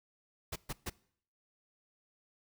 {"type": "noise bursts", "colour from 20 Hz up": "pink", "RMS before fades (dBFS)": -38, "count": 3, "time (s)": [0.52, 0.9], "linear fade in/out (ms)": 10, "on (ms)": 40, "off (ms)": 130, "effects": ["noise-tail reverb RT60 0.6 s tail -22 dB re dry"]}